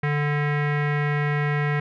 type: tone with low-pass filter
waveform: square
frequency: 146.83 Hz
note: D3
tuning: in tune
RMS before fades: -23 dBFS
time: 0.03-1.8 s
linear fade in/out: 5 ms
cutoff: 2000 Hz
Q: 4.2
effects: none

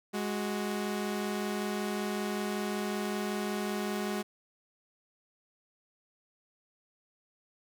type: tone pair together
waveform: sawtooth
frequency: 207.7 / 370.1 Hz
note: G#3 / F#4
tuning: 0 / 0 cents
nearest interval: minor seventh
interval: 1000 cents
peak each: -29 / -32 dBFS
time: 0.13-4.23 s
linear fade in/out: 20 ms
effects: none

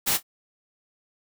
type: noise with echo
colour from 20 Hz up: white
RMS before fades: -23 dBFS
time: 0.06-0.18 s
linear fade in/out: 20 ms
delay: 25 ms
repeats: 2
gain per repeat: -15 dB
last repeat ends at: 0.23 s
effects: none

